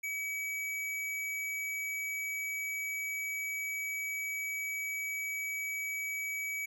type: tone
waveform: square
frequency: 2278 Hz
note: C#7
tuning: 47 cents sharp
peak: -35 dBFS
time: 0.03-6.66 s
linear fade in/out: 10 ms
effects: none